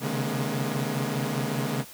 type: tone cluster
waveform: sawtooth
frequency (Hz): 133.1 / 138.1 / 152.6 / 211.3 / 239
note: C3 / C#3 / D#3 / G#3 / A#3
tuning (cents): +30 / -6 / -33 / +30 / +43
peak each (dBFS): -29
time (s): 0-1.85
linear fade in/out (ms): 50
effects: white hiss -46 dBFS RMS until 1.93 s